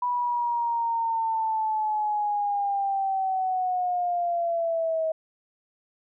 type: linear sweep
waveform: sine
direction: down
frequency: 984 to 636 Hz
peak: -23 dBFS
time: 0.02-5.12 s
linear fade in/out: 5 ms
effects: none